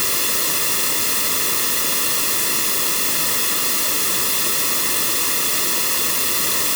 white noise with comb filter, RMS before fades -19 dBFS, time 0-6.75 s, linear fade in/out 0 ms, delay 1.3 ms, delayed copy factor -0.75, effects none

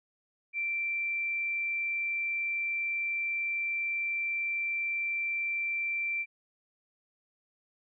sine tone, 2349 Hz, D7, in tune, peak -29 dBFS, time 0.53-6.26 s, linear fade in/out 50 ms, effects none

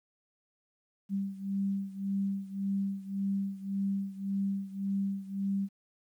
sine beating tone pair, 196 / 197.8 Hz, G3 / G3, 0 / +16 cents, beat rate 1.8 Hz, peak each -32 / -35 dBFS, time 1.09-5.69 s, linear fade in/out 50 ms, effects 11-bit

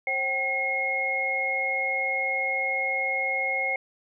sine tone cluster, 533 / 770 / 2157 Hz, C5 / G5 / C#7, +32 / -31 / -48 cents, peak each -33 / -32 / -25 dBFS, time 0.07-3.76 s, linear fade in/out 2 ms, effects none

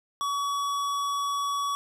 sine tone with hard clipping, 1132 Hz, C#6, 36 cents sharp, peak -28 dBFS, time 0.21-1.75 s, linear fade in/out 0 ms, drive 15 dB, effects none

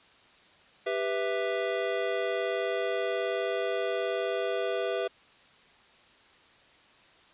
square chord, E minor, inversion first, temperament just, 395.6 / 494.4 / 659.3 Hz, G4 / B4 / E5, +16 / +2 / 0 cents, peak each -33 dBFS, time 0.86-5.08 s, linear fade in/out 10 ms, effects white hiss -58 dBFS RMS until 7.33 s + resampled to 8000 Hz

